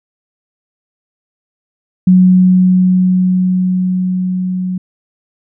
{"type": "tone with level ramp", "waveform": "sine", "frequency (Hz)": 183.8, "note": "F#3", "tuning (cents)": -11, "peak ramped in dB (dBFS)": [-3, -15], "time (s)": [2.07, 4.78], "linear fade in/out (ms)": 5, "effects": []}